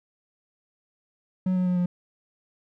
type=tone with pitch steps; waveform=triangle; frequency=185 / 182.56 / 180.15 / 177.77 Hz; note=F#3 / F#3 / F#3 / F3; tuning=0 / -23 / -46 / +31 cents; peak=-19 dBFS; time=1.46-1.86 s; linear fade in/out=5 ms; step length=100 ms; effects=none